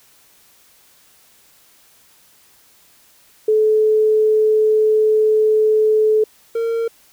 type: tone pair in turn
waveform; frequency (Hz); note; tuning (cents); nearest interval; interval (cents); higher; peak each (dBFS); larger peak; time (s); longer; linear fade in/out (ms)
sine / triangle; 432.1 / 458.8; A4 / A#4; -31 / -28; minor second; 103; second; -11 / -15; first; 3.48-6.24 / 6.55-6.88; first; 5
effects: white hiss -52 dBFS RMS until 7.12 s